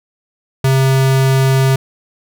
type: tone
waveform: square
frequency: 133.4 Hz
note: C3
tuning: 34 cents sharp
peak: -10 dBFS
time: 0.64-1.76 s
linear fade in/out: 5 ms
effects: none